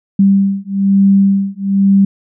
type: beating tone pair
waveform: sine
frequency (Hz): 196 / 197.1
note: G3 / G3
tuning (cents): 0 / +10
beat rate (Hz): 1.1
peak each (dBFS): -11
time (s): 0.19-2.05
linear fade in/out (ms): 5
effects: none